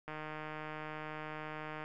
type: click train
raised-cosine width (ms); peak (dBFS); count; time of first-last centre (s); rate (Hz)
0.5; -28; 272; 0.08-1.84; 154
effects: none